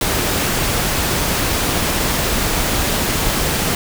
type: noise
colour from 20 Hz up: pink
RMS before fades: -18 dBFS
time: 0.01-3.75 s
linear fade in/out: 2 ms
effects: none